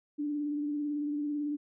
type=tone with vibrato; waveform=sine; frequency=293.7 Hz; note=D4; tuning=in tune; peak=-30 dBFS; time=0.18-1.57 s; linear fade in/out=20 ms; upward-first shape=sine; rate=18 Hz; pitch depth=29 cents each way; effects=none